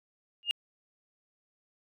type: tone with exponential growth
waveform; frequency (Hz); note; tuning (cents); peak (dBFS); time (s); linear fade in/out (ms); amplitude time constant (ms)
sine; 2833; F7; +24; -19; 0.43-0.51; 0; 17
effects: tanh soft clip ceiling -20 dBFS